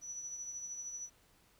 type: tone with tremolo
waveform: sine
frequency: 5920 Hz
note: F#8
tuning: in tune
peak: -39 dBFS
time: 0.01-1.1 s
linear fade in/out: 50 ms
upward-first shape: triangle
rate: 13 Hz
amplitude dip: 50%
effects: pink hiss -68 dBFS RMS until 1.59 s